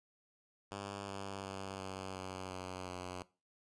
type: tone with pitch steps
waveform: 5% pulse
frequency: 99.6 / 98.12 / 96.65 / 95.21 / 93.79 / 92.39 / 91.02 Hz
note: G2 / G2 / G2 / G2 / F#2 / F#2 / F#2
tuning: +28 / +2 / -24 / -50 / +24 / -2 / -28 cents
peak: -31 dBFS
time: 0.71-3.23 s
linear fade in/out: 10 ms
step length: 360 ms
effects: noise-tail reverb RT60 0.3 s tail -19 dB re dry + resampled to 22050 Hz